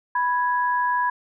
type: tone pair together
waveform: sine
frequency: 987.8 / 1661.3 Hz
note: B5 / G#6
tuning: 0 / 0 cents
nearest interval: major sixth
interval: 900 cents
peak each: -20 / -26 dBFS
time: 0.15-1.1 s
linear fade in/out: 5 ms
effects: none